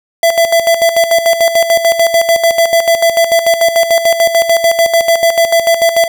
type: tone with tremolo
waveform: square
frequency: 669 Hz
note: E5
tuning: 25 cents sharp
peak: -6 dBFS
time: 0.23-6.08 s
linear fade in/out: 2 ms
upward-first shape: square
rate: 6.8 Hz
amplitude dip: 65%
effects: none